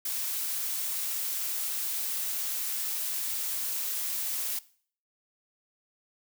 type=noise; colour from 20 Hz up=blue; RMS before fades=-32 dBFS; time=0.05-4.59 s; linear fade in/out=5 ms; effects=noise-tail reverb RT60 0.5 s tail -19 dB re dry